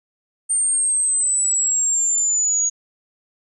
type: linear sweep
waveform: sine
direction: down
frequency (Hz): 8800 to 6680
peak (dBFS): -16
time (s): 0.49-2.7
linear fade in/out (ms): 20
effects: none